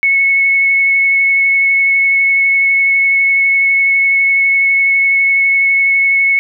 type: tone with vibrato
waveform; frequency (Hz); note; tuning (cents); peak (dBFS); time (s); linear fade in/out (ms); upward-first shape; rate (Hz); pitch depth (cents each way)
sine; 2200; C#7; -14; -8; 0.03-6.39; 0; sine; 12; 9
effects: none